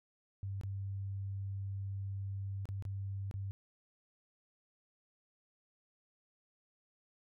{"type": "tone with dropouts", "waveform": "sine", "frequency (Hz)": 98.1, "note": "G2", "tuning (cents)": 2, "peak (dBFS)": -37, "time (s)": [0.43, 3.51], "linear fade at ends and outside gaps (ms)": 0, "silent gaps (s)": [[0.612, 0.635], [2.655, 2.689], [2.824, 2.852], [3.312, 3.34]], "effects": []}